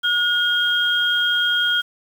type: tone pair together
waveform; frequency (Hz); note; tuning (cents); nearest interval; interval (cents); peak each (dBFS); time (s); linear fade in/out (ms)
sine; 1441 / 3235; F#6 / G#7; -46 / -46; octave + major second; 1400; -19; 0.03-1.82; 20
effects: 7-bit